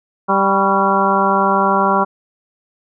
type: harmonic tone with a mistuned harmonic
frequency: 196 Hz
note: G3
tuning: in tune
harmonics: 1 / 2 / 3 / 4 / 5 / 6 / 7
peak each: -20 / -21 / -21 / -19 / -17 / -19 / -20 dBFS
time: 0.28-2.05 s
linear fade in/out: 20 ms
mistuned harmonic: 6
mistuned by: -73 cents
effects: none